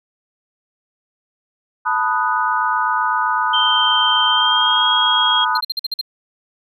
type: chord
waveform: sine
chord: B dominant seventh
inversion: third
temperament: equal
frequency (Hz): 880 / 987.8 / 1244.5 / 1480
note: A5 / B5 / D#6 / F#6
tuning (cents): 0 / 0 / 0 / 0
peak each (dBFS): -22 / -20 / -20 / -22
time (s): 1.85-5.61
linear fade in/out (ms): 20
type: tone with pitch glide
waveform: sine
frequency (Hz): 3136 to 3273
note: G7 to G#7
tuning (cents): 0 to -26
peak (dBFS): -15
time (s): 3.53-5.45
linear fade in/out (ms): 10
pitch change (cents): +74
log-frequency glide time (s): 4.28-4.87
type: tone bursts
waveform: triangle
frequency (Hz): 4179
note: C8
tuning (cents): -3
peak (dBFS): -17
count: 7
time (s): 5.55-6.013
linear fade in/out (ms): 5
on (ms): 25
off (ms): 48
effects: none